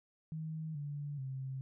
sine tone with pitch steps, 158.1 / 144.98 / 132.95 Hz, D#3 / D3 / C3, +28 / -22 / +28 cents, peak -38 dBFS, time 0.32-1.61 s, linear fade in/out 0 ms, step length 430 ms, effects none

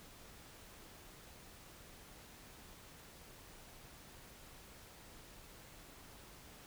silence, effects pink hiss -57 dBFS RMS until 6.66 s

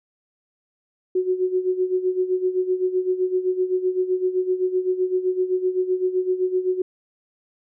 sine tone with tremolo, 368.8 Hz, F#4, 6 cents flat, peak -16 dBFS, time 1.15-6.82 s, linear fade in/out 5 ms, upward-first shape sine, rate 7.8 Hz, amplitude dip 75%, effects none

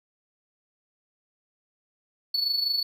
triangle tone with amplitude modulation, 4435 Hz, C#8, in tune, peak -19 dBFS, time 2.34-2.83 s, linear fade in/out 5 ms, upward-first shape sine, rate 25 Hz, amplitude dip 65%, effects tanh soft clip ceiling -15 dBFS

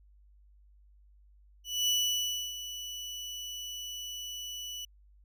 30% pulse tone with ADSR envelope, 2960 Hz, F#7, in tune, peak -22 dBFS, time 1.64-4.85 s, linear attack 240 ms, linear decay 650 ms, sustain -13 dB, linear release 3 ms, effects added 50 Hz sine -57 dBFS peak until 5.24 s

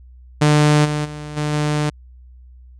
sawtooth tone with level steps, 149.6 Hz, D3, 32 cents sharp, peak -7 / -15 / -25 / -15 / -13 dBFS, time 0.41-1.9 s, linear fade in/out 10 ms, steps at 0.84 / 1.04 / 1.36 / 1.52 s, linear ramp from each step 20 ms, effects added 62 Hz sine -40 dBFS peak until 2.79 s + resampled to 22050 Hz

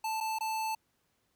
square tone with dropouts, 880 Hz, A5, in tune, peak -32 dBFS, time 0.04-0.75 s, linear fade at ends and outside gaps 5 ms, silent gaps 0.204-0.208 / 0.387-0.407 s, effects pink hiss -75 dBFS RMS until 1.35 s + high-pass 60 Hz 12 dB/octave

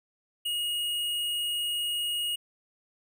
sine tone with tanh clipping, 2875 Hz, F7, 50 cents sharp, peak -29 dBFS, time 0.45-2.36 s, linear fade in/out 10 ms, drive 17 dB, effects none

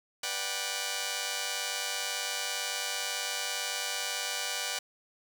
5% pulse chord, G major seventh, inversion first, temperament just, 490 / 588 / 735 / 784 Hz, B4 / D5 / F#5 / G5, -14 / +2 / -12 / 0 cents, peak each -29 / -27 / -28 / -26 dBFS, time 0.23-4.79 s, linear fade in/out 5 ms, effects 8-bit

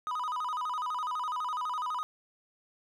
triangle tone with vibrato, 1112 Hz, C#6, 5 cents sharp, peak -29 dBFS, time 0.07-2.03 s, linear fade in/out 0 ms, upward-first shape square, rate 12 Hz, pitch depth 200 cents each way, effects none

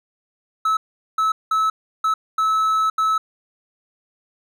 triangle tone bursts at uneven times, 1300 Hz, E6, 24 cents flat, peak -14 dBFS, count 6, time 0.65-0.77 / 1.18-1.32 / 1.51-1.7 / 2.04-2.14 / 2.38-2.9 / 2.98-3.18 s, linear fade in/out 5 ms, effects none

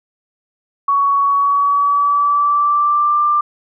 sine tone with pitch glide, 1120 to 1186.6 Hz, C#6 to D6, +18 to +18 cents, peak -11 dBFS, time 0.88-3.41 s, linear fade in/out 5 ms, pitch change +100 cents, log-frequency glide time 1.22-3.21 s, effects none

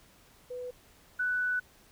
sine tone pair in turn, 496.6 / 1488.1 Hz, B4 / F#6, +9 / +9 cents, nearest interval octave + perfect fifth, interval 1900 cents, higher second, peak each -36 / -27 dBFS, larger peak second, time 0.5-0.71 / 1.19-1.6 s, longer second, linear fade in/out 10 ms, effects pink hiss -60 dBFS RMS until 1.91 s

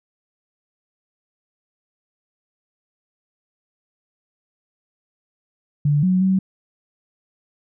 sine tone with pitch steps, 146.1 / 184.7 / 189.6 Hz, D3 / F#3 / F#3, -9 / -3 / +43 cents, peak -14 dBFS, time 5.85-6.39 s, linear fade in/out 5 ms, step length 180 ms, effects none

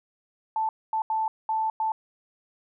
sine tone bursts at uneven times, 880 Hz, A5, in tune, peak -23 dBFS, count 5, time 0.56-0.69 / 0.93-1.02 / 1.1-1.28 / 1.49-1.7 / 1.8-1.92 s, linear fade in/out 2 ms, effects none

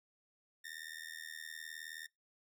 sawtooth tone with amplitude modulation, 1820 Hz, A#6, 42 cents flat, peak -38 dBFS, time 0.64-2.07 s, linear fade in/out 10 ms, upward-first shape sine, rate 79.2 Hz, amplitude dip 95%, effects noise-tail reverb RT60 0.2 s tail -24 dB re dry

